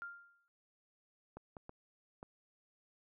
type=tone with exponential decay; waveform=sine; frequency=1396.9 Hz; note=F6; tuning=in tune; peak=-40 dBFS; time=0.02-0.48 s; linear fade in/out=0 ms; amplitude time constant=100 ms
type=clicks; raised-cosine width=1 ms; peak=-34 dBFS; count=4; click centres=1.37 / 1.568 / 1.694 / 2.229 s
effects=none